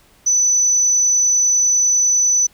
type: tone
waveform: sine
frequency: 5990 Hz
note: F#8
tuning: 20 cents sharp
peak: -11 dBFS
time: 0.26-2.47 s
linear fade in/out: 10 ms
effects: tanh soft clip ceiling -7 dBFS + pink hiss -52 dBFS RMS until 2.53 s